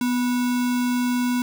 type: tone with sample-and-hold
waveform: sine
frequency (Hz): 246.9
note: B3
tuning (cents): 0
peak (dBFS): -19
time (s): 0.01-1.42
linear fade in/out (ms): 2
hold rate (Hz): 1225
effects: none